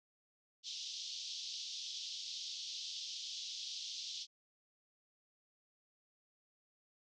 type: band-pass noise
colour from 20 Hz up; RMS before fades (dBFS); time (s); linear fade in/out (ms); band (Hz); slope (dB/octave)
pink; -45; 0.63-4.27; 50; 3200 to 6000; 48
effects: none